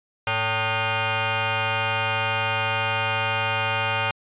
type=tone with frequency modulation; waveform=sine; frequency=779 Hz; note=G5; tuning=11 cents flat; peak=-21 dBFS; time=0.27-4.11 s; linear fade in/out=2 ms; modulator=336 Hz; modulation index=6.6; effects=resampled to 8000 Hz